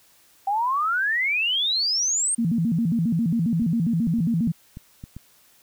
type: exponential sweep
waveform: sine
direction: up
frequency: 772 to 8870 Hz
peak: -20 dBFS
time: 0.47-2.35 s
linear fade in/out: 5 ms
type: tone with vibrato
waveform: sine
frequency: 196 Hz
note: G3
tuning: in tune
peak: -19 dBFS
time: 2.38-4.52 s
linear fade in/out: 10 ms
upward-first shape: square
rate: 7.4 Hz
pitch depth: 290 cents each way
type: clicks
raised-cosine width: 5 ms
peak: -24 dBFS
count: 7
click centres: 3.62 / 4.074 / 4.187 / 4.472 / 4.771 / 5.039 / 5.166 s
effects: white hiss -57 dBFS RMS until 5.62 s